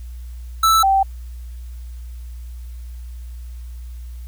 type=tone pair in turn; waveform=square / sine; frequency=1318.5 / 777.5 Hz; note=E6 / G5; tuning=0 / -14 cents; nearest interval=major sixth; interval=914 cents; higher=first; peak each=-12 dBFS; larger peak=neither; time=0.63-0.83 / 0.83-1.03 s; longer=neither; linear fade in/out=5 ms; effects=added 60 Hz sine -30 dBFS peak until 4.27 s + white hiss -54 dBFS RMS until 4.27 s